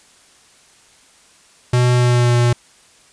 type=tone with pitch glide; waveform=square; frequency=123.47 to 120.58 Hz; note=B2 to B2; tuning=0 to -41 cents; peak=-12 dBFS; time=1.73-2.53 s; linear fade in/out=5 ms; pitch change=-41 cents; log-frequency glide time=1.93-2.36 s; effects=white hiss -50 dBFS RMS until 3.12 s + resampled to 22050 Hz